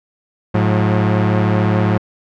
sawtooth tone pair together, 107.03 / 180 Hz, A2 / F#3, -47 / -47 cents, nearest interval major sixth, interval 900 cents, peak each -10 / -13 dBFS, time 0.54-1.98 s, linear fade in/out 10 ms, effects low-pass 2000 Hz 12 dB/octave

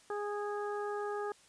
harmonic tone, 412.8 Hz, G#4, 10 cents flat, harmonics 1 / 2 / 3 / 4, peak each -36 / -41 / -43 / -47 dBFS, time 0.1-1.32 s, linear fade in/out 2 ms, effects white hiss -62 dBFS RMS until 1.48 s + resampled to 22050 Hz

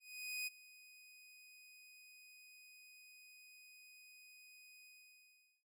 sawtooth tone with ADSR envelope, 2493 Hz, D#7, 3 cents sharp, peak -36 dBFS, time 0-5.64 s, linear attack 470 ms, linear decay 20 ms, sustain -20 dB, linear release 790 ms, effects none

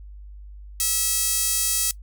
sawtooth tone with high-pass filter, 650 Hz, E5, 24 cents flat, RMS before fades -23 dBFS, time 0.8-1.91 s, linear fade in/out 0 ms, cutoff 7700 Hz, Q 0.76, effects noise-tail reverb RT60 0.1 s tail -20 dB re dry + added 50 Hz sine -38 dBFS peak until 2.02 s

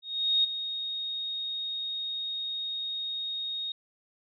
sine tone with ADSR envelope, 3729 Hz, A#7, in tune, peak -20 dBFS, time 0.02-3.72 s, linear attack 420 ms, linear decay 12 ms, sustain -11 dB, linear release 3 ms, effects none

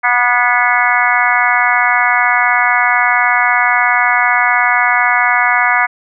harmonic tone with a mistuned harmonic, 243.9 Hz, B3, 21 cents flat, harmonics 3 / 4 / 5 / 6 / 7 / 8 / 9, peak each -17 / -17 / -17 / -17 / -17 / -17 / -17 dBFS, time 0.03-5.87 s, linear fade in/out 20 ms, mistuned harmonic 8, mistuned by +34 cents, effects none

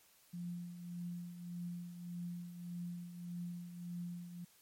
sine tone with tremolo, 174.61 Hz, F3, in tune, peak -39 dBFS, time 0.33-4.45 s, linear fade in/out 10 ms, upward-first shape triangle, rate 1.7 Hz, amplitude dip 65%, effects white hiss -67 dBFS RMS until 4.61 s + MP3 64 kbps

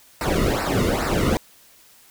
brown noise with flanger, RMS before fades -21 dBFS, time 0.21-1.37 s, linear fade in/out 0 ms, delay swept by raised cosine 0.3 to 1.27 ms, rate 2.4 Hz, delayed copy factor -0.9, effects white hiss -52 dBFS RMS until 2.1 s

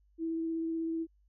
sine tone with vibrato, 327.1 Hz, E4, 13 cents flat, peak -31 dBFS, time 0.18-1.07 s, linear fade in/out 50 ms, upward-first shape sine, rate 16 Hz, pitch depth 10 cents each way, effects added 50 Hz sine -64 dBFS peak until 1.28 s

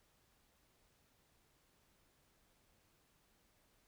silence, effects pink hiss -74 dBFS RMS until 3.87 s

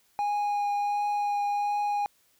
triangle tone with vibrato, 821 Hz, G#5, 20 cents flat, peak -23 dBFS, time 0.19-2.06 s, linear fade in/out 0 ms, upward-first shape triangle, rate 1.4 Hz, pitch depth 11 cents each way, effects white hiss -66 dBFS RMS until 2.39 s

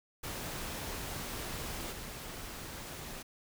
pink noise with level steps, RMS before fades -40 / -44 dBFS, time 0.23-3.23 s, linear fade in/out 10 ms, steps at 1.91 s, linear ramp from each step 20 ms, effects none

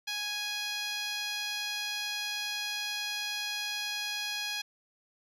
10% pulse tone with band-pass filter, 830.6 Hz, G#5, in tune, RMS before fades -35 dBFS, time 0.07-4.62 s, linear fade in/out 10 ms, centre 4100 Hz, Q 0.61, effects none

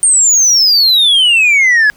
sine exponential sweep, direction down, 8900 to 1661.2 Hz, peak -3 dBFS, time 0.03-1.9 s, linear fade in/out 0 ms, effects tanh soft clip ceiling -5 dBFS + pink hiss -47 dBFS RMS until 1.96 s

